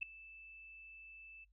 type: tone with ADSR envelope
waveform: sine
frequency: 2637 Hz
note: E7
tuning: in tune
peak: -33 dBFS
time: 0.01-1.45 s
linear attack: 18 ms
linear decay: 3 ms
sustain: -20 dB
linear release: 17 ms
effects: noise-tail reverb RT60 0.1 s tail -21 dB re dry + added 50 Hz sine -68 dBFS peak until 1.52 s